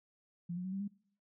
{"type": "tone with pitch steps", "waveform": "sine", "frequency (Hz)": [173.4, 180.24, 187.35, 194.75, 202.4], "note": ["F3", "F#3", "F#3", "G3", "G#3"], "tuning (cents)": [-12, -45, 22, -11, -44], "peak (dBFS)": -36, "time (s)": [0.49, 0.88], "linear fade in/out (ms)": 10, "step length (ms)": 78, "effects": ["noise-tail reverb RT60 0.6 s tail -22 dB re dry"]}